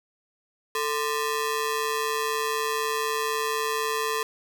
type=ring-modulated tone; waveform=sawtooth; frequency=740 Hz; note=F#5; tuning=in tune; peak=-18 dBFS; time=0.75-4.23 s; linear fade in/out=2 ms; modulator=298 Hz; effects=none